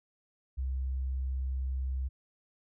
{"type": "tone", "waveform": "sine", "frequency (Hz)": 65.41, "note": "C2", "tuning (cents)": 0, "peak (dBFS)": -30, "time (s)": [0.57, 2.09], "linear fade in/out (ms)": 20, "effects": []}